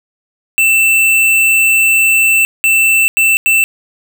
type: tone bursts at uneven times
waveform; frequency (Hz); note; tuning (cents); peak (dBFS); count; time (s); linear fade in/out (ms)
square; 2669; E7; +21; -8; 4; 0.58-2.45 / 2.64-3.08 / 3.17-3.37 / 3.46-3.64; 0
effects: 7-bit